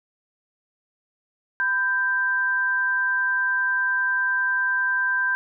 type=tone pair together; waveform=sine; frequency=1005 / 1572.5 Hz; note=B5 / G6; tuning=+30 / +5 cents; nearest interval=minor sixth; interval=775 cents; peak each=-29 / -20 dBFS; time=1.6-5.35 s; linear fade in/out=0 ms; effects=none